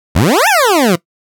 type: exponential two-way sweep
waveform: 20% pulse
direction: up then down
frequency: 69.9 to 916 to 161.7 Hz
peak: -3 dBFS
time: 0.15-0.96 s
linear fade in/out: 10 ms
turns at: 0.48 s
effects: noise-tail reverb RT60 0.1 s tail -19 dB re dry